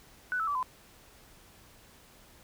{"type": "tone with pitch steps", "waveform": "sine", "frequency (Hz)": [1489, 1311.3, 1154.8, 1017], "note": ["F#6", "E6", "D6", "C6"], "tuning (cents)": [11, -9, -30, -50], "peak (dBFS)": -28, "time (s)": [0.32, 0.628], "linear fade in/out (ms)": 0, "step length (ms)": 77, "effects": ["pink hiss -57 dBFS RMS until 2.43 s"]}